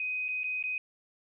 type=tone with dropouts; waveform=sine; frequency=2507 Hz; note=D#7; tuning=12 cents sharp; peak=-30 dBFS; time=0-0.78 s; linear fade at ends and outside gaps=2 ms; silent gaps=0.283-0.287 / 0.434-0.441 / 0.627-0.638 s; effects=none